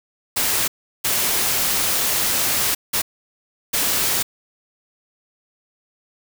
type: noise bursts at uneven times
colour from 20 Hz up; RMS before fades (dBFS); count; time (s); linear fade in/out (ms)
white; -20; 4; 0.36-0.68 / 1.04-2.75 / 2.93-3.02 / 3.73-4.23; 10
effects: none